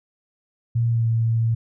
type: tone with pitch glide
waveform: sine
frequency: 116.8 to 114.13 Hz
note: A#2 to A#2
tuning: +4 to -36 cents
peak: -17 dBFS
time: 0.75-1.55 s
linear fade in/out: 10 ms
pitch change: -40 cents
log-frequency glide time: 0.89-1.06 s
effects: none